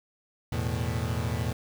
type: chord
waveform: 35% pulse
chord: E suspended fourth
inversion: none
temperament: equal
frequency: 82.41 / 110 / 123.47 Hz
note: E2 / A2 / B2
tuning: 0 / 0 / 0 cents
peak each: -30 dBFS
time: 0.52-1.53 s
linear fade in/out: 5 ms
effects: 9-bit